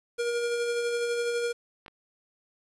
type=tone with tremolo; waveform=square; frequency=474.4 Hz; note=A#4; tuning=30 cents sharp; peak=-26 dBFS; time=0.18-1.53 s; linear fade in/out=20 ms; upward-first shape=sine; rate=12 Hz; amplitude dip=30%
type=clicks; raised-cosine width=0.3 ms; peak=-29 dBFS; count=2; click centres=1.862 / 1.881 s
effects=resampled to 24000 Hz + 9-bit